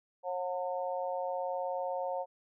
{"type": "harmonic tone", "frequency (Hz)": 180.8, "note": "F#3", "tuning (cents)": -40, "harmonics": [3, 4, 5], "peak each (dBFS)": [-35, -37, -39], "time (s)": [0.23, 2.26], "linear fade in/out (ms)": 50, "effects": []}